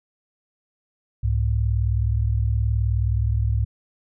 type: tone pair together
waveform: sine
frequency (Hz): 66.59 / 105.7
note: C2 / G#2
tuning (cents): +31 / +31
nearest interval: minor sixth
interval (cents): 800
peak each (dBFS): -21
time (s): 1.23-3.65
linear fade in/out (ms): 10
effects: none